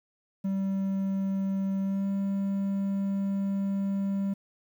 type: tone with pitch glide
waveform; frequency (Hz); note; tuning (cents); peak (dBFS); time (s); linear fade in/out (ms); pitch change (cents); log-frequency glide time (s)
triangle; 193.9 to 196.83; G3 to G3; -19 to +7; -24; 0.44-4.34; 10; +26; 1.82-2.07
effects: 10-bit